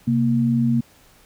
sine tone pair together, 130.82 / 233.1 Hz, C3 / A#3, 0 / 0 cents, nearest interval minor seventh, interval 1000 cents, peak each -21 / -17 dBFS, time 0.07-0.81 s, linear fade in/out 10 ms, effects pink hiss -53 dBFS RMS until 1.25 s

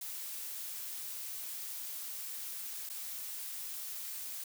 blue noise with dropouts, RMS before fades -42 dBFS, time 0.01-4.44 s, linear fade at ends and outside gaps 5 ms, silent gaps 2.892-2.898 s, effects none

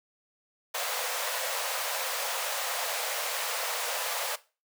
pink high-pass noise, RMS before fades -32 dBFS, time 0.74-4.36 s, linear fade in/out 10 ms, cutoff 480 Hz, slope 96 dB/octave, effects noise-tail reverb RT60 0.3 s tail -17 dB re dry

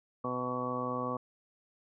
harmonic tone, 125.2 Hz, B2, 24 cents sharp, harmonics 1 / 2 / 3 / 4 / 5 / 6 / 7 / 8 / 9, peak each -43 / -38 / -45 / -38 / -43 / -47 / -45 / -46 / -36 dBFS, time 0.24-1.17 s, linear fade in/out 5 ms, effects none

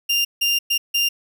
30% pulse tone bursts at uneven times, 2794 Hz, F7, in tune, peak -14 dBFS, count 4, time 0.09-0.25 / 0.41-0.59 / 0.7-0.78 / 0.94-1.09 s, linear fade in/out 10 ms, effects none

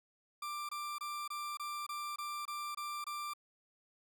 40% pulse tone bursts, 1182 Hz, D6, 11 cents sharp, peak -38 dBFS, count 10, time 0.42-3.336 s, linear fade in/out 5 ms, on 270 ms, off 24 ms, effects none

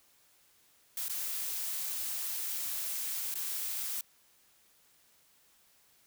blue noise with dropouts, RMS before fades -36 dBFS, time 0.97-4.01 s, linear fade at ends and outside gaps 2 ms, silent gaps 1.083-1.096 / 3.342-3.354 s, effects white hiss -66 dBFS RMS until 6.06 s

